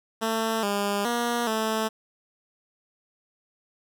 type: tone with pitch steps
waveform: 10% pulse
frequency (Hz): 223.7 / 202.3 / 238.1 / 220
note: A3 / G#3 / A#3 / A3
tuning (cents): +29 / -45 / +37 / 0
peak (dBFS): -16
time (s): 0.21-1.89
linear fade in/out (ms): 20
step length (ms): 420
effects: none